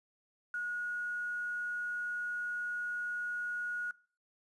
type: tone with quantisation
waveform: sine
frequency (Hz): 1449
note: F#6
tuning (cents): -37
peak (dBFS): -34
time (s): 0.54-3.91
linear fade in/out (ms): 2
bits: 10
effects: noise-tail reverb RT60 0.4 s tail -21 dB re dry + resampled to 24000 Hz